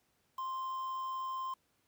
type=tone with quantisation; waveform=triangle; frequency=1048 Hz; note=C6; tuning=2 cents sharp; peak=-34 dBFS; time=0.38-1.54 s; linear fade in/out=5 ms; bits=9; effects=pink hiss -75 dBFS RMS until 1.87 s + high-pass 80 Hz 12 dB/octave